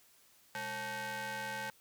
sawtooth ring-modulated tone, 334.3 Hz, E4, 24 cents sharp, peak -31 dBFS, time 0.55-1.7 s, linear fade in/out 0 ms, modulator 1210 Hz, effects white hiss -65 dBFS RMS until 1.8 s

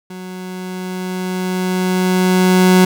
30% pulse tone with level ramp, 184.2 Hz, F#3, 7 cents flat, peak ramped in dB -26 to -4 dBFS, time 0.1-2.85 s, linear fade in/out 5 ms, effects none

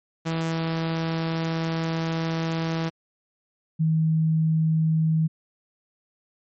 sawtooth / sine tone pair in turn, 163.4 / 159.39 Hz, E3 / D#3, -15 / +42 cents, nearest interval unison, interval 43 cents, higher first, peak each -20 / -18 dBFS, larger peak second, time 0.25-2.9 / 3.79-5.28 s, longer first, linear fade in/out 20 ms, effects low-pass 7000 Hz 12 dB/octave + MP3 32 kbps

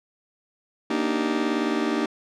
40% pulse chord, Eb major seventh, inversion second, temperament just, 233.3 / 291.7 / 311.1 / 388.9 Hz, Bb3 / D4 / Eb4 / G4, +2 / -12 / 0 / -14 cents, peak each -27 / -27 / -27 / -28 dBFS, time 0.9-2.06 s, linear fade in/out 5 ms, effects low-pass 5000 Hz 12 dB/octave

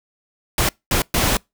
pink noise bursts at uneven times, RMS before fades -18 dBFS, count 3, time 0.58-0.69 / 0.91-1.02 / 1.14-1.37 s, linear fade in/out 2 ms, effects noise-tail reverb RT60 0.2 s tail -26 dB re dry

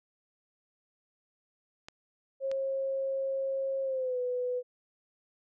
clicks, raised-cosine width 0.2 ms, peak -26 dBFS, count 2, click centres 1.885 / 2.515 s
sine tone with pitch glide, 539 to 497.1 Hz, C#5 to B4, -49 to +11 cents, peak -29 dBFS, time 2.4-4.63 s, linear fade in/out 50 ms, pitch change -140 cents, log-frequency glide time 3.83-4.19 s
effects none

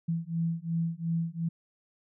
sine beating tone pair, 164.81 / 167.61 Hz, E3 / E3, 0 / +29 cents, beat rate 2.8 Hz, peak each -31 dBFS, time 0.08-1.49 s, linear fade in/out 10 ms, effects none

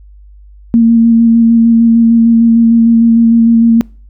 sine tone with vibrato, 230 Hz, A#3, 23 cents flat, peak -3 dBFS, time 0.74-3.81 s, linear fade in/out 0 ms, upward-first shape square, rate 6.6 Hz, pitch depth 13 cents each way, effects noise-tail reverb RT60 0.4 s tail -26 dB re dry + added 50 Hz sine -34 dBFS peak until 4.09 s

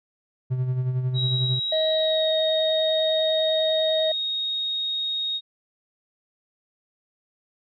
triangle tone with tremolo, 127.6 Hz, C3, 43 cents flat, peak -18 dBFS, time 0.5-1.6 s, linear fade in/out 20 ms, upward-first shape sine, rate 11 Hz, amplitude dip 50%
sine tone with pitch glide, 3842 to 3739 Hz, B7 to A#7, -48 to +4 cents, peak -24 dBFS, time 1.14-5.41 s, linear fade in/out 50 ms, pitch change -48 cents, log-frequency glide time 1.89-2.34 s
triangle tone, 632 Hz, D#5, 27 cents sharp, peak -19 dBFS, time 1.72-4.12 s, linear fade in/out 5 ms
effects resampled to 11025 Hz

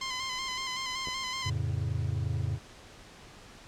10% pulse tone with vibrato, 1035 Hz, C6, 19 cents flat, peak -24 dBFS, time 0.01-1.5 s, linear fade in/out 5 ms, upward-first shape square, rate 5.3 Hz, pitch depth 33 cents each way
clicks, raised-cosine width 2 ms, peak -29 dBFS, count 2, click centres 1.073 / 1.085 s
triangle chord, F augmented, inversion none, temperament equal, 87.31 / 110 / 138.59 Hz, F2 / A2 / C#3, 0 / 0 / 0 cents, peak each -31 / -30 / -32 dBFS, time 1.43-2.59 s, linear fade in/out 50 ms
effects pink hiss -51 dBFS RMS until 3.67 s + low-pass 7000 Hz 12 dB/octave

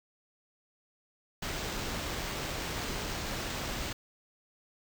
pink noise with sample-and-hold, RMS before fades -36 dBFS, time 1.42-3.93 s, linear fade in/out 5 ms, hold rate 11025 Hz, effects none

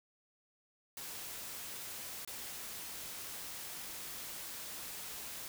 white noise with dropouts, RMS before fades -45 dBFS, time 0.97-5.48 s, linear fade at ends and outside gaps 1 ms, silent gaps 2.249-2.275 s, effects none

